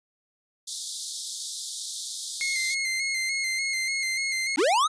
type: high-pass noise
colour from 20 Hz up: pink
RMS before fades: -33 dBFS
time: 0.67-2.75 s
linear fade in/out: 10 ms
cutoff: 3500 Hz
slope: 96 dB/octave
type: tone with vibrato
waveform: sawtooth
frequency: 2124 Hz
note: C7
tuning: 25 cents sharp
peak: -22 dBFS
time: 2.41-4.56 s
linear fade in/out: 0 ms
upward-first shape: square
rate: 3.4 Hz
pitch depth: 33 cents each way
type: linear sweep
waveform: square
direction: up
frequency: 246.9 to 1318.5 Hz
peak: -20 dBFS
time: 4.57-4.88 s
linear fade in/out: 20 ms
effects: resampled to 22050 Hz